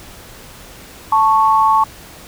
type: tone pair together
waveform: sine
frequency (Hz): 880 / 1105.6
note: A5 / C#6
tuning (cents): 0 / -5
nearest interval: major third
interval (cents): 395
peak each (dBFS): -12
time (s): 1.12-1.84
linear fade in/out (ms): 5
effects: pink hiss -38 dBFS RMS until 2.27 s